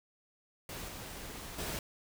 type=noise with level steps; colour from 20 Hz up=pink; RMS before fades=-43 / -45 / -38 dBFS; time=0.69-1.79 s; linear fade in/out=2 ms; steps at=0.88 / 1.58 s; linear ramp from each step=5 ms; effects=none